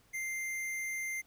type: tone with hard clipping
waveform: sine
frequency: 2093 Hz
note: C7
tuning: in tune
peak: -36 dBFS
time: 0.13-1.22 s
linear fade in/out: 20 ms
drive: 17 dB
effects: pink hiss -67 dBFS RMS until 1.26 s